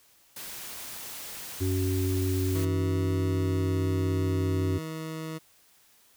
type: noise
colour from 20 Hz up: white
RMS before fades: -40 dBFS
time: 0.36-2.65 s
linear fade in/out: 5 ms
type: harmonic tone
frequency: 93.7 Hz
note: F#2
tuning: 22 cents sharp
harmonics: 1 / 3 / 4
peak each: -26 / -31 / -32 dBFS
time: 1.6-4.79 s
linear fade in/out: 20 ms
type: tone with pitch glide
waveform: 20% pulse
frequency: 161.1 to 159.25 Hz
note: E3 to D#3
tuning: -39 to +41 cents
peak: -29 dBFS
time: 2.54-5.39 s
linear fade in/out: 20 ms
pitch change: -20 cents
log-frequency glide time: 3.06-3.78 s
effects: white hiss -61 dBFS RMS until 6.16 s